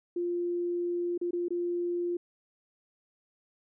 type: tone with dropouts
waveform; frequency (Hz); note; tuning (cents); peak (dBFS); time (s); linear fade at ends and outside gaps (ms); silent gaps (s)
sine; 349.2; F4; 0; -28; 0.16-2.17; 5; 1.178-1.213 / 1.309-1.331 / 1.484-1.505
effects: none